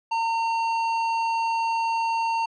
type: tone with tanh clipping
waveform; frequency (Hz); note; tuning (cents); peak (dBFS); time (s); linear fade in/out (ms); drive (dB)
sine; 912; A#5; -38; -24; 0.11-2.46; 10; 15
effects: low-pass 5000 Hz 12 dB/octave